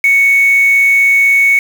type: tone with quantisation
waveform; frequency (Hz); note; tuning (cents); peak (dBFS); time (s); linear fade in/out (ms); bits
sine; 2221; C#7; +3; -6; 0.04-1.59; 2; 4
effects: none